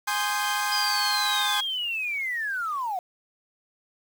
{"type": "chord", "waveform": "sawtooth", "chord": "Ab major seventh", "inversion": "none", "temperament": "equal with one note detuned", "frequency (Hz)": [830.6, 1046.5, 1233.1, 1568], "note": ["Ab5", "C6", "Eb6", "G6"], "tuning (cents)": [0, 0, -16, 0], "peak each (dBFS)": [-25, -26, -31, -26], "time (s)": [0.07, 1.61], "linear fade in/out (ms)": 10}
{"type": "linear sweep", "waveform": "sine", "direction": "down", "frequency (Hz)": [4978, 698.5], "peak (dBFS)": -26, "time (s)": [0.72, 2.99], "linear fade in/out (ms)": 2}
{"effects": ["8-bit"]}